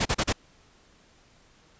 pink noise bursts, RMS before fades -24 dBFS, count 4, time 0-0.328 s, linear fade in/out 10 ms, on 55 ms, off 36 ms, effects pink hiss -59 dBFS RMS until 1.79 s + resampled to 16000 Hz

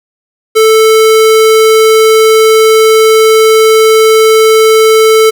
square tone, 440 Hz, A4, in tune, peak -3 dBFS, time 0.55-5.31 s, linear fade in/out 20 ms, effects none

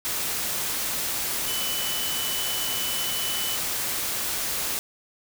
sine tone in noise, 2992 Hz, F#7, 19 cents sharp, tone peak -31 dBFS, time 1.48-3.56 s, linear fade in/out 0 ms, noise white, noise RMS -28 dBFS, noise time 0.05-4.79 s, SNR -6 dB, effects none

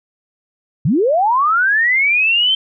sine linear sweep, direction up, 116.2 to 3136 Hz, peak -11 dBFS, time 0.85-2.55 s, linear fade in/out 5 ms, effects none

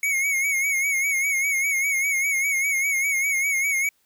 square tone with vibrato, 2200 Hz, C#7, 14 cents flat, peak -21 dBFS, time 0.03-3.89 s, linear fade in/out 2 ms, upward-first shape sine, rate 5 Hz, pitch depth 65 cents each way, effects white hiss -66 dBFS RMS until 4.05 s

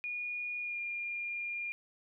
sine tone with pitch glide, 2442 to 2408 Hz, D#7 to D7, -33 to +43 cents, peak -35 dBFS, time 0.04-1.72 s, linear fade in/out 0 ms, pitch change -24 cents, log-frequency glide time 0.61-0.79 s, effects none

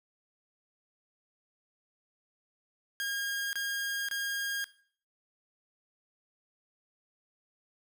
sawtooth tone bursts, 1622 Hz, G#6, 41 cents flat, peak -28 dBFS, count 3, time 3-4.642 s, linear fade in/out 0 ms, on 530 ms, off 26 ms, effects noise-tail reverb RT60 0.5 s tail -19 dB re dry

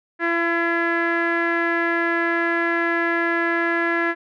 sawtooth tone with low-pass filter, 337.6 Hz, E4, 41 cents sharp, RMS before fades -21 dBFS, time 0.19-4.15 s, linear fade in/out 50 ms, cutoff 1800 Hz, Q 7, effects none

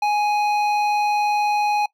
sine tone with hard clipping, 833 Hz, G#5, 5 cents sharp, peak -19 dBFS, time 0.02-1.86 s, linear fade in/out 5 ms, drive 10 dB, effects noise-tail reverb RT60 0.1 s tail -21 dB re dry

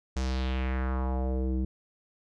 square tone with low-pass filter sweep, 64.7 Hz, C2, 19 cents flat, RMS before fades -29 dBFS, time 0.16-1.65 s, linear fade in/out 5 ms, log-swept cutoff 6800 to 270 Hz, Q 2.3, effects none

